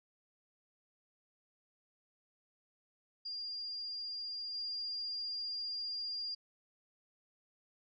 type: tone with level steps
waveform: sine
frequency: 4805 Hz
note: D8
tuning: 39 cents sharp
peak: -39 / -37 dBFS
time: 3.25-6.35 s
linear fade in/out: 10 ms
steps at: 4.54 s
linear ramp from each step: 10 ms
effects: none